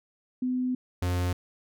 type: tone pair in turn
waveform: sine / 45% pulse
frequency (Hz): 252.8 / 89.38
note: B3 / F2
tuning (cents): +41 / +41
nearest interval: octave + tritone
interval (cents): 1800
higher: first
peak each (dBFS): -25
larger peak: neither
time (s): 0.42-0.75 / 1.02-1.33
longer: first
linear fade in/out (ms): 5
effects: none